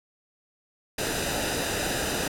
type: noise with comb filter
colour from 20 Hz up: pink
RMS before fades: -28 dBFS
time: 0.98-2.28 s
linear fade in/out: 5 ms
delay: 0.91 ms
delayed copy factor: -0.6
effects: low-pass 12000 Hz 12 dB/octave